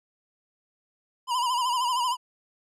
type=tone with vibrato; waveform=square; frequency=987.8 Hz; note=B5; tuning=in tune; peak=-24 dBFS; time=1.27-2.17 s; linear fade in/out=50 ms; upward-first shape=sine; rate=13 Hz; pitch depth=82 cents each way; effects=low-pass 10000 Hz 12 dB/octave